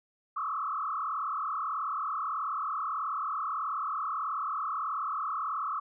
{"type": "tone with frequency modulation", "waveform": "sine", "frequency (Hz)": 1210, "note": "D#6", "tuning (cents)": -49, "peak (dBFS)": -30, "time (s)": [0.36, 5.8], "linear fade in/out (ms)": 10, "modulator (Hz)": 38.4, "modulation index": 3.1, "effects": []}